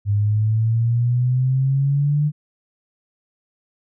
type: exponential sweep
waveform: sine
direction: up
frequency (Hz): 100.9 to 150.8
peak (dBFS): -15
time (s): 0.05-2.32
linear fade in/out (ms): 50
effects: none